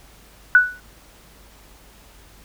sine tone with exponential decay, 1480 Hz, F#6, in tune, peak -5 dBFS, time 0.55-0.8 s, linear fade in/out 1 ms, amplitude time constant 53 ms, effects added 50 Hz sine -50 dBFS peak until 2.44 s + pink hiss -50 dBFS RMS until 2.44 s

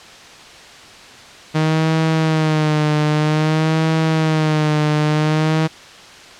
sawtooth tone with vibrato, 155.56 Hz, D#3, in tune, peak -10 dBFS, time 1.54-5.68 s, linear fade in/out 20 ms, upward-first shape sine, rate 0.52 Hz, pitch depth 50 cents each way, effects white hiss -39 dBFS RMS until 6.39 s + low-pass 5000 Hz 12 dB/octave

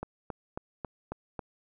click train, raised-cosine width 1 ms, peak -21 dBFS, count 6, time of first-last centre 0.03-1.392 s, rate 3.67 Hz, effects none

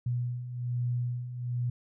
sine beating tone pair, 121.3 / 122.5 Hz, B2 / B2, -31 / -14 cents, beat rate 1.2 Hz, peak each -36 / -30 dBFS, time 0.06-1.7 s, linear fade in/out 5 ms, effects none

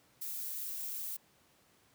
violet noise, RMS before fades -40 dBFS, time 0.21-1.17 s, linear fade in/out 10 ms, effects pink hiss -67 dBFS RMS until 1.94 s + high-pass 100 Hz 12 dB/octave

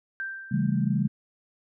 sine tone with exponential decay, 1570 Hz, G6, 2 cents sharp, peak -28 dBFS, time 0.2-1.08 s, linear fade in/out 0 ms, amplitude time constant 190 ms
sine chord, A dominant seventh, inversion first, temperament just, 137.5 / 165 / 198 / 220 Hz, C#3 / E3 / G3 / A3, -14 / +2 / +18 / 0 cents, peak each -27 / -29 / -26 / -29 dBFS, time 0.51-1.08 s, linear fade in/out 10 ms
effects none

